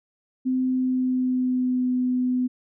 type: tone with pitch glide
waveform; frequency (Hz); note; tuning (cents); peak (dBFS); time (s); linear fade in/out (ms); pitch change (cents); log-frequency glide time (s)
sine; 257.3 to 251.6; C4 to B3; -29 to +32; -20; 0.45-2.48; 20; -39; 0.64-1.92
effects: none